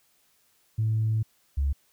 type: tone pair in turn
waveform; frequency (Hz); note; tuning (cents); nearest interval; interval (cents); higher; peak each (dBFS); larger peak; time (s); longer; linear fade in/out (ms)
sine; 110 / 69.77; A2 / C#2; 0 / +12; minor sixth; 788; first; -21; neither; 0.78-1.23 / 1.57-1.73; first; 10
effects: tanh soft clip ceiling -18 dBFS + white hiss -66 dBFS RMS until 1.92 s

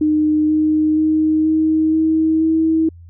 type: tone with pitch steps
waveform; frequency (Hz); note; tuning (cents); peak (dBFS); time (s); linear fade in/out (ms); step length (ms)
sine; 305.8 / 308.8 / 311.9 / 314.9 / 318.1 / 321.2; D#4 / D#4 / D#4 / D#4 / D#4 / E4; -30 / -13 / +4 / +21 / +38 / -45; -12; 0.01-2.89; 5; 480
effects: added 85 Hz sine -37 dBFS peak until 3.09 s

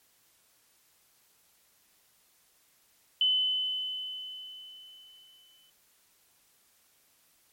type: tone with exponential decay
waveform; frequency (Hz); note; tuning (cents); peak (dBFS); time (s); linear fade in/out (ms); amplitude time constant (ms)
sine; 3024; F#7; +37; -21; 3.21-5.7; 2; 540
effects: white hiss -66 dBFS RMS until 7.52 s + MP3 64 kbps

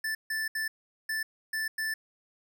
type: tone bursts at uneven times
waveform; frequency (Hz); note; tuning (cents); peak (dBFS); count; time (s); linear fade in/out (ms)
square; 1760; A6; 0; -30; 6; 0.04-0.15 / 0.3-0.48 / 0.55-0.68 / 1.09-1.23 / 1.53-1.68 / 1.78-1.94; 5
effects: none

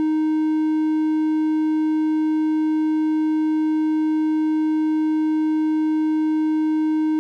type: tone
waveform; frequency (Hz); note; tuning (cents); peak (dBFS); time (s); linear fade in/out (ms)
triangle; 311.1; D#4; 0; -15; 0-7.19; 0
effects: none

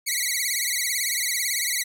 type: tone with vibrato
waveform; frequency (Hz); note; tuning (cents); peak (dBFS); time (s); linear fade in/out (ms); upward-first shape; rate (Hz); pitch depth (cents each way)
10% pulse; 2093; C7; 0; -14; 0.06-1.84; 20; sine; 18; 140
effects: none

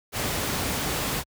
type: noise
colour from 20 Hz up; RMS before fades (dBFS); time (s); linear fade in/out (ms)
pink; -27; 0.12-1.24; 50
effects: high-pass 60 Hz 12 dB/octave

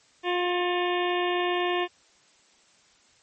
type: harmonic tone with a mistuned harmonic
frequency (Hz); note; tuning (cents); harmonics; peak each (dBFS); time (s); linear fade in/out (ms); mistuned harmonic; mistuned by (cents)
355.2; F4; +29; 1 / 2 / 3 / 5 / 6 / 7 / 8 / 9 / 10; -26 / -30 / -32 / -33 / -39 / -38 / -36 / -42 / -41; 0.23-1.88; 50; 6; +52
effects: white hiss -60 dBFS RMS until 3.22 s + MP3 32 kbps

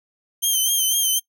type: tone with vibrato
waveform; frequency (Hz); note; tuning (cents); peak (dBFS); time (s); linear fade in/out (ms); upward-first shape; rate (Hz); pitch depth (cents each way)
10% pulse; 3136; G7; 0; -10; 0.42-1.2; 20; sine; 4; 50
effects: noise-tail reverb RT60 0.1 s tail -23 dB re dry

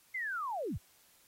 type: linear sweep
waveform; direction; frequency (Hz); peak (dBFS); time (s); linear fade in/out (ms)
sine; down; 2126 to 41.29; -34; 0.14-0.78; 10
effects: white hiss -65 dBFS RMS until 1.27 s + AAC 48 kbps

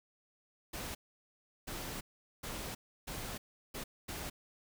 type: noise bursts at uneven times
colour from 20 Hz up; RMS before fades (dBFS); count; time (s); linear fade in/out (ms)
pink; -42; 6; 0.73-0.95 / 1.67-2.01 / 2.43-2.75 / 3.07-3.38 / 3.74-3.84 / 4.08-4.3; 10
effects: none

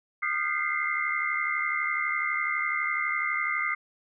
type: tone cluster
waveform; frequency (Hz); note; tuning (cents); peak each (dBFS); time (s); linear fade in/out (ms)
sine; 1220 / 1392 / 1555 / 2040 / 2112; D#6 / F6 / G6 / C7 / C7; -34 / -6 / -14 / -44 / +16; -31 / -37 / -37 / -32 / -29; 0.22-3.75; 10
effects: none

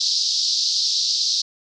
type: band-pass noise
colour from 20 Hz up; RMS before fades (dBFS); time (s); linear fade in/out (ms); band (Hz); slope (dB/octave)
white; -21; 0-1.42; 10; 4000 to 5400; 48
effects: none

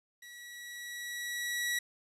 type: tone with level ramp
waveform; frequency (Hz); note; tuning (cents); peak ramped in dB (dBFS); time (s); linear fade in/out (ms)
sawtooth; 1932; B6; -39; -45 to -26; 0.22-1.79; 5
effects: resampled to 32000 Hz + 11-bit

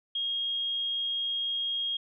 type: tone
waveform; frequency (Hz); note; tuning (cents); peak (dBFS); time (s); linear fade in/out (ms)
sine; 3258; G#7; -34; -28; 0.15-1.97; 5
effects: none

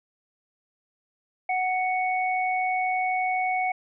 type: tone pair together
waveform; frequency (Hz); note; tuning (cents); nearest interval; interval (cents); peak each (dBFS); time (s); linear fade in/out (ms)
sine; 741.5 / 2222; F#5 / C#7; +4 / +4; octave + perfect fifth; 1900; -24 / -28; 1.49-3.72; 5
effects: none

